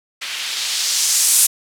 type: noise with low-pass filter sweep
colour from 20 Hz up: violet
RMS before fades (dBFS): -18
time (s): 0.21-1.47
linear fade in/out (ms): 10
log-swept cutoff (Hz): 2500 to 9900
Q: 1.3
effects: none